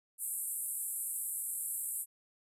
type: band-pass noise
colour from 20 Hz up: white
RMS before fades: -38 dBFS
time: 0.18-2.06 s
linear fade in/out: 50 ms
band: 7900 to 13000 Hz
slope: 96 dB/octave
effects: none

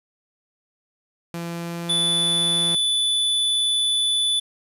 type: tone with pitch glide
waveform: sawtooth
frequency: 169.8 to 170.78 Hz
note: F3 to F3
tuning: -48 to -38 cents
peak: -24 dBFS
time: 1.34-2.75 s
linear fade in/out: 0 ms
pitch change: +10 cents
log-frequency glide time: 1.5-2 s
type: tone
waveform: square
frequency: 3481 Hz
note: A7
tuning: 19 cents flat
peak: -19 dBFS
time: 1.89-4.4 s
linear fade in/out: 10 ms
effects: resampled to 32000 Hz + 8-bit

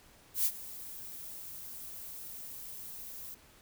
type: noise with ADSR envelope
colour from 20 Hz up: violet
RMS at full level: -27 dBFS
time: 0.34-3.35 s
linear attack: 110 ms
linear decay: 59 ms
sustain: -18 dB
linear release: 14 ms
effects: pink hiss -60 dBFS RMS until 3.61 s

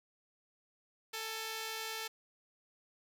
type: tone pair together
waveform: 5% pulse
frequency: 443.8 / 837.8 Hz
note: A4 / G#5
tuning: +15 / +15 cents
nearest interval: major seventh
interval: 1100 cents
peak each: -28 / -35 dBFS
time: 1.13-2.08 s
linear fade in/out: 10 ms
effects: none

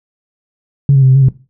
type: tone with pitch steps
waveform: sine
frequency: 139.8 / 135.7 / 131.6 / 130.8 / 136.6 / 131.7 Hz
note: C#3 / C#3 / C3 / C3 / C#3 / C3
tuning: +15 / -36 / +10 / 0 / -25 / +12 cents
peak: -3 dBFS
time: 0.89-1.286 s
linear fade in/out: 2 ms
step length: 66 ms
effects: noise-tail reverb RT60 0.3 s tail -18 dB re dry + tanh soft clip ceiling 0 dBFS

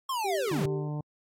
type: linear sweep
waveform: square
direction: down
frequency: 1100 to 103.83 Hz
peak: -29 dBFS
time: 0.09-0.66 s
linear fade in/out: 5 ms
type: tone with tremolo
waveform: sine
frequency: 392 Hz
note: G4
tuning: in tune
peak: -29 dBFS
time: 0.24-0.89 s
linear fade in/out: 10 ms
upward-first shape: sine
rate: 2.7 Hz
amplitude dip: 80%
type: harmonic tone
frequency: 149.2 Hz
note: D3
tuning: 28 cents sharp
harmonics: 1 / 2 / 3 / 4 / 5 / 6 / 7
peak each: -31 / -40 / -46 / -46 / -49 / -47 / -53 dBFS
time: 0.51-1.01 s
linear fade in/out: 5 ms
effects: AAC 48 kbps

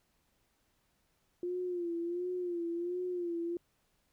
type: tone with vibrato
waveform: sine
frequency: 350.1 Hz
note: F4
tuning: 4 cents sharp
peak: -33 dBFS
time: 1.43-3.57 s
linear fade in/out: 2 ms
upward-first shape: sine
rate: 1.4 Hz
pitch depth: 64 cents each way
effects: pink hiss -75 dBFS RMS until 4.12 s

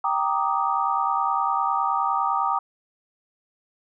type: chord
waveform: sine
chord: Eb major seventh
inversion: first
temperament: equal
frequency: 784 / 932.3 / 1174.7 / 1244.5 Hz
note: G5 / Bb5 / D6 / Eb6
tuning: 0 / 0 / 0 / 0 cents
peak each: -26 dBFS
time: 0.04-2.59 s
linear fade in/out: 5 ms
effects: none

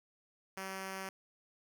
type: tone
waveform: 5% pulse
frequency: 191.4 Hz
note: G3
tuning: 41 cents flat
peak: -29 dBFS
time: 0.57-1.09 s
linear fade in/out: 2 ms
effects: none

